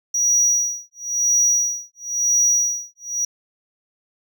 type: tone with tremolo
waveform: triangle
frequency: 5790 Hz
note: F#8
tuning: 38 cents flat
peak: -12 dBFS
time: 0.14-3.25 s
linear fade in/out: 5 ms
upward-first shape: sine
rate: 0.98 Hz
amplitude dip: 100%
effects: none